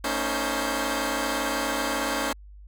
10% pulse tone cluster, 227 / 279.2 / 311.9 / 524 / 1581 Hz, A#3 / C#4 / D#4 / C5 / G6, -46 / +13 / +4 / +2 / +14 cents, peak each -25 / -20 / -24 / -25 / -28 dBFS, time 0.04-2.33 s, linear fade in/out 5 ms, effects added 50 Hz sine -43 dBFS peak until 2.67 s

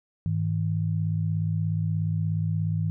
sine tone pair together, 102.47 / 159.3 Hz, G#2 / D#3, -23 / +41 cents, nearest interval minor sixth, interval 764 cents, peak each -26 dBFS, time 0.26-2.9 s, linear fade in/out 0 ms, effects none

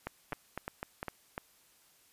two click trains, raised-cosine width 0.5 ms, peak -21 / -21 dBFS, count 4 / 5, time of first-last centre 0.33-1.379 / 0.07-1.083 s, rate 2.86 / 3.95 Hz, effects white hiss -65 dBFS RMS until 2.12 s + resampled to 32000 Hz

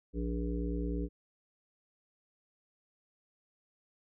harmonic tone with a mistuned harmonic, 58.27 Hz, A#1, in tune, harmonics 1 / 3 / 5 / 7 / 8, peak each -34 / -39 / -38 / -42 / -45 dBFS, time 0.13-1.09 s, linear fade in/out 50 ms, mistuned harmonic 8, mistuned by +41 cents, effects none

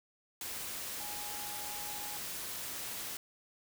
sine tone in noise, 830.6 Hz, G#5, in tune, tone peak -47 dBFS, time 1-2.17 s, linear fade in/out 2 ms, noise white, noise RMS -41 dBFS, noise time 0.41-3.17 s, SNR -9 dB, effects none

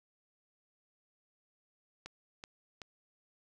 click train, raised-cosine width 0.2 ms, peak -27 dBFS, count 3, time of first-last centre 2.06-2.818 s, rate 2.64 Hz, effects none

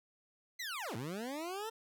20% pulse linear two-way sweep, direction down then up, 2093 to 104.8 to 457.7 Hz, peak -34 dBFS, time 0.59-1.7 s, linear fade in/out 10 ms, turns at 0.96 s, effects none

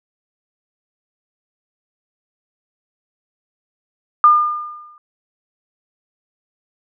sine tone with exponential decay, 1208 Hz, D6, 48 cents sharp, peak -4 dBFS, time 4.24-4.98 s, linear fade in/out 1 ms, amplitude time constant 160 ms, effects none

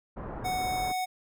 pink low-pass noise, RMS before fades -38 dBFS, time 0.16-0.93 s, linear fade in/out 20 ms, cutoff 1300 Hz, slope 24 dB/octave
square tone, 740 Hz, F#5, in tune, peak -29 dBFS, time 0.44-1.06 s, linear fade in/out 20 ms
effects none

